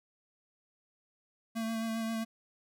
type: tone with vibrato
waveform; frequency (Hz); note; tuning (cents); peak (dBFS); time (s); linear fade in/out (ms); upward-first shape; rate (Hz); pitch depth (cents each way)
square; 225.1; A3; +40; -33; 1.55-2.25; 20; sine; 7.5; 19
effects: none